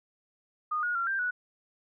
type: tone with pitch steps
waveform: sine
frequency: 1229 / 1443 / 1374 / 1579 / 1472 Hz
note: D#6 / F#6 / F6 / G6 / F#6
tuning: -22 / -44 / -29 / +12 / -9 cents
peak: -27 dBFS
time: 0.71-1.31 s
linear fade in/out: 10 ms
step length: 120 ms
effects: none